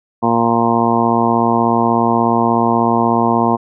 harmonic tone, 116.54 Hz, A#2, in tune, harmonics 1 / 2 / 3 / 4 / 5 / 6 / 7 / 8 / 9, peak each -24 / -16 / -20 / -22 / -27 / -19 / -22 / -18 / -20 dBFS, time 0.22-3.57 s, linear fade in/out 20 ms, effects none

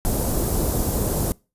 pink band-stop noise, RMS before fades -22 dBFS, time 0.05-1.32 s, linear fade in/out 0 ms, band 630 to 9400 Hz, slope 12 dB/octave, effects noise-tail reverb RT60 0.3 s tail -24 dB re dry + resampled to 32000 Hz

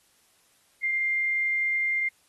sine tone, 2100 Hz, C7, 6 cents sharp, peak -23 dBFS, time 0.83-2.09 s, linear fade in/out 10 ms, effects white hiss -64 dBFS RMS until 2.28 s + AAC 32 kbps

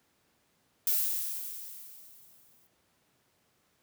violet noise with exponential decay, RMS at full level -26 dBFS, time 0.87-2.67 s, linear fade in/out 2 ms, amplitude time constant 390 ms, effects pink hiss -71 dBFS RMS until 3.82 s + high-pass 100 Hz 12 dB/octave

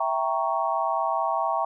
sine chord, E diminished seventh, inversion none, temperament equal, 659.3 / 784 / 932.3 / 1108.7 Hz, E5 / G5 / Bb5 / Db6, 0 / 0 / 0 / 0 cents, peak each -28 dBFS, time 0-1.65 s, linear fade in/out 5 ms, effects none

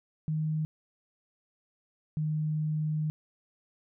sine tone pair in turn, 155.56 / 153.95 Hz, D#3 / D#3, 0 / -18 cents, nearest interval unison, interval 18 cents, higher first, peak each -27 dBFS, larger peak neither, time 0.28-0.65 / 2.17-3.1 s, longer second, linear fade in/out 0 ms, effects none

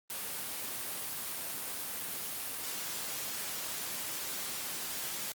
white noise, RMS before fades -38 dBFS, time 0.1-5.32 s, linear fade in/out 0 ms, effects high-pass 100 Hz 12 dB/octave + Opus 24 kbps

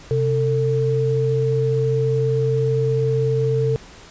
sine tone pair together, 130.81 / 447.6 Hz, C3 / A4, 0 / +30 cents, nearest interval octave + major sixth, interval 2130 cents, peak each -19 dBFS, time 0.11-3.76 s, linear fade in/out 0 ms, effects pink hiss -43 dBFS RMS until 4.1 s + resampled to 16000 Hz

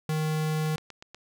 square tone, 155.56 Hz, D#3, in tune, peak -26 dBFS, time 0.09-0.76 s, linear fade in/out 2 ms
click train, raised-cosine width 0.2 ms, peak -26 dBFS, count 5, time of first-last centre 0.66-1.146 s, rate 8.23 Hz
effects none

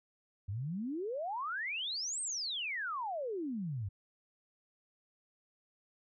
sine exponential two-way sweep, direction up then down, 91.5 to 8610 to 91.5 Hz, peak -35 dBFS, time 0.48-3.89 s, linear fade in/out 10 ms, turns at 2.21 s, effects none

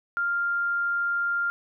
sine tone, 1396.9 Hz, F6, in tune, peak -23 dBFS, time 0.17-1.5 s, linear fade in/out 0 ms, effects none

